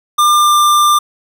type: tone with pitch glide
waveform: square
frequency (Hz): 1198 to 1191.1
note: D6 to D6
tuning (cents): +34 to +24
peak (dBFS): -8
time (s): 0.18-0.99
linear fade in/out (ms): 10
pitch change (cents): -10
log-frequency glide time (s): 0.36-0.55
effects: none